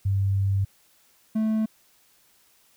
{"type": "tone pair in turn", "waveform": ["sine", "triangle"], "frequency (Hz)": [98, 218.6], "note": ["G2", "A3"], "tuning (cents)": [0, -11], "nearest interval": "octave + major second", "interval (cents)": 1389, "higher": "second", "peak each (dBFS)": [-20, -19], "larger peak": "second", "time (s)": [[0.05, 0.65], [1.35, 1.66]], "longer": "first", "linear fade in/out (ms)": 10, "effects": ["white hiss -61 dBFS RMS until 2.76 s"]}